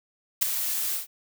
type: noise with ADSR envelope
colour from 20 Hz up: blue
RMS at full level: -18 dBFS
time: 0.41-1.07 s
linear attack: 16 ms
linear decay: 6 ms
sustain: -10 dB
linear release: 130 ms
effects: none